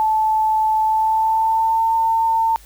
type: tone with pitch glide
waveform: sine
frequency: 872 to 901.7 Hz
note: A5 to A5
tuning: -16 to +42 cents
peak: -14 dBFS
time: 0-2.56 s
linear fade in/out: 0 ms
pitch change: +58 cents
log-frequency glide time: 0.8-1.89 s
effects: added 51 Hz sine -44 dBFS peak until 2.65 s + white hiss -48 dBFS RMS until 2.65 s